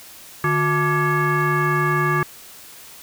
sine tone with frequency modulation, 659.3 Hz, E5, in tune, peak -16 dBFS, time 0.44-2.23 s, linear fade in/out 2 ms, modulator 510 Hz, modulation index 2.3, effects white hiss -42 dBFS RMS until 3.02 s

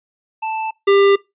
square tone pair in turn, 881 / 397.5 Hz, A5 / G4, +2 / +24 cents, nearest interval octave + major second, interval 1378 cents, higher first, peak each -21 / -10 dBFS, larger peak second, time 0.42-0.71 / 0.87-1.16 s, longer neither, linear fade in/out 10 ms, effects noise-tail reverb RT60 0.2 s tail -22 dB re dry + resampled to 8000 Hz

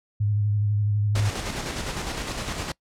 sine tone with vibrato, 103.83 Hz, G#2, in tune, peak -20 dBFS, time 0.2-1.3 s, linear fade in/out 10 ms, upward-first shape square, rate 12 Hz, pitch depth 25 cents each way
pink noise with tremolo, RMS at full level -29 dBFS, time 1.15-2.72 s, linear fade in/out 5 ms, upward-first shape square, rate 9.8 Hz, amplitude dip 35%
effects noise-tail reverb RT60 0.1 s tail -23 dB re dry + low-pass 8000 Hz 12 dB/octave

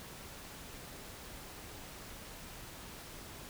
silence, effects pink hiss -49 dBFS RMS until 3.49 s

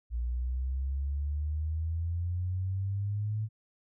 sine exponential sweep, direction up, 58.27 to 109.7 Hz, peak -29 dBFS, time 0.1-3.49 s, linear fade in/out 50 ms, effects none

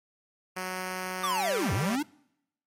5% pulse tone with pitch glide, 185 to 195.66 Hz, F#3 to G3, 0 to -3 cents, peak -21 dBFS, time 0.56-1.96 s, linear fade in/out 10 ms, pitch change +97 cents, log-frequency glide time 1.34-1.48 s
square linear two-way sweep, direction down then up, 1216 to 82.41 to 312.7 Hz, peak -27 dBFS, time 1.23-2.03 s, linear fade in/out 10 ms, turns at 1.73 s
effects noise-tail reverb RT60 0.8 s tail -24 dB re dry + MP3 64 kbps

